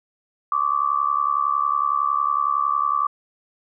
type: tone with amplitude modulation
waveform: sine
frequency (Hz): 1156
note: D6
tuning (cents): -28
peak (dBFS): -14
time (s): 0.52-3.07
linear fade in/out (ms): 2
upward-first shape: sine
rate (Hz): 70.9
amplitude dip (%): 95
effects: none